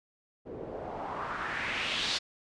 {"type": "noise with low-pass filter sweep", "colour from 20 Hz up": "white", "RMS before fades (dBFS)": -35, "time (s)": [0.45, 2.19], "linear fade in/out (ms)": 20, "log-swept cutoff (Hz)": [370, 4500], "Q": 2.6, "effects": ["resampled to 22050 Hz"]}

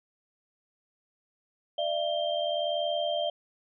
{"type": "tone cluster", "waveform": "sine", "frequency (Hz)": [597, 678, 3165], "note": ["D5", "E5", "G7"], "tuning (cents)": [28, 49, 16], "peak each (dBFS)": [-30, -30, -34], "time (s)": [1.78, 3.3], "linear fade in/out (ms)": 5, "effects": []}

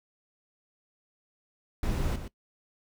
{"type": "noise with echo", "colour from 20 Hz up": "brown", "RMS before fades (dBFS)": -29, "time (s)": [1.83, 2.16], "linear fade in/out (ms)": 2, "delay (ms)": 120, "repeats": 1, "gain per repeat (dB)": -9, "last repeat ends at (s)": 2.28, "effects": ["noise-tail reverb RT60 0.1 s tail -20 dB re dry"]}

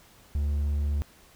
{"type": "tone", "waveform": "triangle", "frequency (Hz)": 72.7, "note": "D2", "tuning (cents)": -17, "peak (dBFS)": -22, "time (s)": [0.35, 1.02], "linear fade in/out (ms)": 0, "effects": ["pink hiss -56 dBFS RMS until 1.35 s"]}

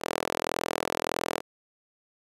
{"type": "tone with high-pass filter", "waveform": "sawtooth", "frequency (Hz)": 41.65, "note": "E1", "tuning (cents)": 19, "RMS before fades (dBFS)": -31, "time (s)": [0, 1.42], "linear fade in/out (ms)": 50, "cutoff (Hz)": 490, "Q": 1.3, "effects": ["resampled to 32000 Hz"]}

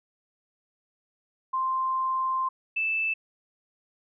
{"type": "tone pair in turn", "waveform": "sine", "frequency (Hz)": [1046.5, 2637], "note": ["C6", "E7"], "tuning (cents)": [0, 0], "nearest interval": "octave + major third", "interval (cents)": 1600, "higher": "second", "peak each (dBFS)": -24, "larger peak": "neither", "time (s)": [[1.53, 2.49], [2.76, 3.14]], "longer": "first", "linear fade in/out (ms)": 10, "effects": []}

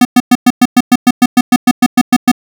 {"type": "tone bursts", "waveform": "square", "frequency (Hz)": 246.9, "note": "B3", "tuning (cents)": 0, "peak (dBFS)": -3, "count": 16, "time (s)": [0.01, 2.316], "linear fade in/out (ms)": 5, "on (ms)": 41, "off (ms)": 110, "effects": []}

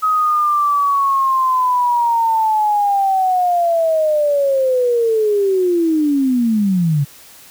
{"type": "linear sweep", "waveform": "sine", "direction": "down", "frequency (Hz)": [1271, 136.5], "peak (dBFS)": -12, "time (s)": [0.02, 7.05], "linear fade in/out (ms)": 20, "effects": ["white hiss -42 dBFS RMS until 7.5 s"]}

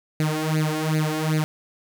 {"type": "tone with flanger", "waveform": "sawtooth", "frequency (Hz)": 155.56, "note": "D#3", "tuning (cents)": 0, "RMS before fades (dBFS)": -23, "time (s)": [0.2, 1.44], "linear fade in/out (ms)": 0, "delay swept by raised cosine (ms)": [0.45, 2.85], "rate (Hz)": 2.6, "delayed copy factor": 0.85, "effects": []}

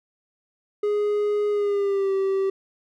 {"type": "tone with pitch glide", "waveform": "triangle", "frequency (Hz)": [415.3, 387.5], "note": ["G#4", "G4"], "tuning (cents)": [0, -20], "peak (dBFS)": -18, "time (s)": [0.83, 2.5], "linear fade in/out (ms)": 5, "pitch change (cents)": -120, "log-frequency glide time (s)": [1.5, 2.13], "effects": []}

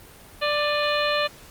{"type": "harmonic tone with a mistuned harmonic", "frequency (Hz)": 590, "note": "D5", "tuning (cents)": 8, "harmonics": [1, 2, 3, 4, 5, 6, 7], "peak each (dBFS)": [-24, -27, -29, -30, -31, -32, -32], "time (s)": [0.41, 1.28], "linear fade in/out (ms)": 20, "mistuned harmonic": 4, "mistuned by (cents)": 68, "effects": ["pink hiss -47 dBFS RMS until 1.5 s", "Opus 32 kbps"]}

